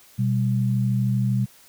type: tone pair together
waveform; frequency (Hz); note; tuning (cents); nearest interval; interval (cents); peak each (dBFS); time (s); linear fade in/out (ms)
sine; 124.1 / 197; B2 / G3; +9 / +9; minor sixth; 800; -20 / -24; 0.18-1.46; 20
effects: white hiss -52 dBFS RMS until 1.68 s